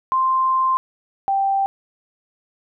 sine tone pair in turn, 1046.5 / 784 Hz, C6 / G5, 0 / 0 cents, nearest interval perfect fourth, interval 500 cents, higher first, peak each -15 / -16 dBFS, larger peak first, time 0.12-0.77 / 1.28-1.66 s, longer first, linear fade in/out 0 ms, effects none

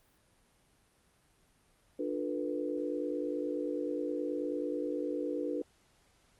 sine chord, B half-diminished seventh, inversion first, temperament just, 296.3 / 355.6 / 444.5 / 493.9 Hz, D4 / F4 / A4 / B4, +15 / +31 / +18 / 0 cents, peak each -36 / -39 / -40 / -37 dBFS, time 1.99-5.62 s, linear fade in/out 5 ms, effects pink hiss -68 dBFS RMS until 6.39 s + Opus 32 kbps

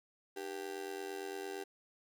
35% pulse tone with amplitude modulation, 392 Hz, G4, in tune, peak -35 dBFS, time 0.36-1.64 s, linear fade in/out 10 ms, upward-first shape sine, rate 88.8 Hz, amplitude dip 85%, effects none

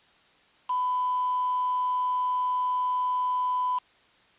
sine tone with quantisation, 1000 Hz, B5, 21 cents sharp, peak -24 dBFS, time 0.69-3.79 s, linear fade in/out 10 ms, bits 6, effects white hiss -60 dBFS RMS until 4.38 s + resampled to 8000 Hz

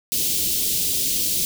white band-stop noise, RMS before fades -22 dBFS, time 0.12-1.45 s, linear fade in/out 0 ms, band 420 to 3100 Hz, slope 24 dB/octave, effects none

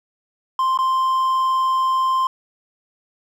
triangle tone with dropouts, 1046.5 Hz, C6, in tune, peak -14 dBFS, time 0.59-2.27 s, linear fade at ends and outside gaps 2 ms, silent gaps 0.775-0.788 s, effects none

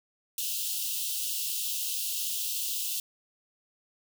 white high-pass noise, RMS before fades -32 dBFS, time 0.38-3 s, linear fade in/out 2 ms, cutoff 2700 Hz, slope 96 dB/octave, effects none

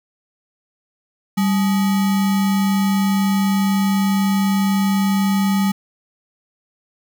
sine tone with sample-and-hold, 196 Hz, G3, in tune, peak -14 dBFS, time 1.37-5.72 s, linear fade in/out 10 ms, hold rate 1050 Hz, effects none

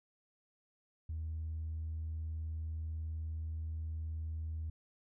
triangle tone with tanh clipping, 79.7 Hz, D#2, 42 cents sharp, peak -37 dBFS, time 1.09-4.7 s, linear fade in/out 5 ms, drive 5 dB, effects none

